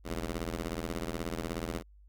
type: ring-modulated tone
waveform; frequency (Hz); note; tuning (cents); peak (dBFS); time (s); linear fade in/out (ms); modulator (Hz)
10% pulse; 82.5; E2; +2; -23; 0.04-1.83; 50; 132
effects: added 50 Hz sine -54 dBFS peak until 2.08 s + Opus 48 kbps